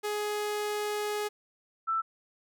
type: tone pair in turn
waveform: sawtooth / sine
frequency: 418.2 / 1327.7 Hz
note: G#4 / E6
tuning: +12 / +12 cents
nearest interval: octave + minor sixth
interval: 2000 cents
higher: second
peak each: -26 / -26 dBFS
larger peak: neither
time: 0.03-1.29 / 1.87-2.02 s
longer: first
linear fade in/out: 20 ms
effects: none